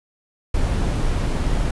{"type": "noise", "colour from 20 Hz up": "brown", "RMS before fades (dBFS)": -20, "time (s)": [0.54, 1.71], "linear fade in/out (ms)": 5, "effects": ["resampled to 24000 Hz"]}